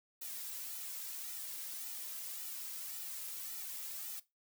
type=noise with flanger; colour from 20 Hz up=blue; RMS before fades=-44 dBFS; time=0.21-4.2 s; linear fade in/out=10 ms; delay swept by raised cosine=1.8 to 2.78 ms; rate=1.8 Hz; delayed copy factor=-0.7; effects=noise-tail reverb RT60 0.2 s tail -17 dB re dry